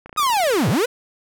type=click train; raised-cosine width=0.5 ms; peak=-22 dBFS; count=17; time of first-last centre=0.06-0.608 s; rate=29.2 Hz
type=linear two-way sweep; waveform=45% pulse; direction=down then up; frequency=1270 to 96 to 522 Hz; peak=-16 dBFS; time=0.17-0.86 s; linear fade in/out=10 ms; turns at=0.69 s
effects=none